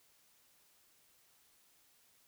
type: silence
effects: white hiss -69 dBFS RMS until 2.27 s